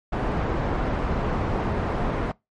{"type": "low-pass noise", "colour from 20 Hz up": "pink", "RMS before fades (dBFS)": -25, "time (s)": [0.12, 2.32], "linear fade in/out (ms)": 10, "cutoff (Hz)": 1200, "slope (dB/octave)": 12, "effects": ["noise-tail reverb RT60 0.2 s tail -23 dB re dry", "MP3 48 kbps"]}